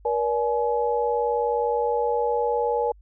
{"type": "tone cluster", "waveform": "sine", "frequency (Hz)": [476.7, 576, 846], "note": ["A#4", "D5", "G#5"], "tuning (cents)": [39, -34, 32], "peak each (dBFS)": [-23, -29, -25], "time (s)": [0.05, 2.92], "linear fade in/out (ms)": 5, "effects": ["added 50 Hz sine -48 dBFS peak until 3.01 s"]}